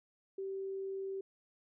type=tone; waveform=sine; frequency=387.2 Hz; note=G4; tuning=21 cents flat; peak=-37 dBFS; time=0.38-1.21 s; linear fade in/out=5 ms; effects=none